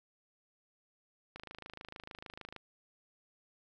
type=click train; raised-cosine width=0.3 ms; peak=-29 dBFS; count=33; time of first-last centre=1.36-2.563 s; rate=26.6 Hz; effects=none